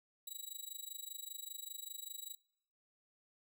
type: tone with amplitude modulation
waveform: 10% pulse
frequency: 3900 Hz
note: B7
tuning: 23 cents flat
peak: -34 dBFS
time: 0.27-2.35 s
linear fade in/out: 5 ms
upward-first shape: sine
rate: 25.1 Hz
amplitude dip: 95%
effects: noise-tail reverb RT60 0.7 s tail -25 dB re dry